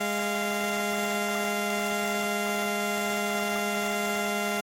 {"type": "tone pair together", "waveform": "15% pulse", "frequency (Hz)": [206, 693], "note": ["G#3", "F5"], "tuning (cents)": [-14, -14], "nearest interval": "octave + major sixth", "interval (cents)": 2100, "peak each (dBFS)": -23, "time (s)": [0, 4.61], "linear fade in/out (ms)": 10, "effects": ["AAC 48 kbps"]}